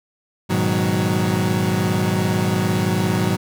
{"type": "chord", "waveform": "30% pulse", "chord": "G# minor seventh", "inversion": "none", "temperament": "equal with one note detuned", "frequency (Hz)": [103.83, 121.42, 155.56, 185], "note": ["G#2", "B2", "D#3", "F#3"], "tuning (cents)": [0, -29, 0, 0], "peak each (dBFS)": [-20, -23, -22, -18], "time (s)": [0.49, 3.37], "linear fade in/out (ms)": 20, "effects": []}